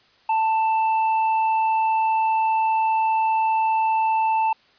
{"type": "tone with hard clipping", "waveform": "triangle", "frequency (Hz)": 885, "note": "A5", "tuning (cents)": 10, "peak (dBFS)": -19, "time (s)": [0.29, 4.53], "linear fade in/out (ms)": 5, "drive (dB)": 8, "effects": ["white hiss -57 dBFS RMS until 4.78 s", "resampled to 11025 Hz"]}